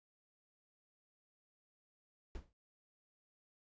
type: noise with exponential decay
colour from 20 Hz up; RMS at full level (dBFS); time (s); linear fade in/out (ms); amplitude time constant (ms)
brown; -42; 2.35-2.53; 0; 37
effects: resampled to 16000 Hz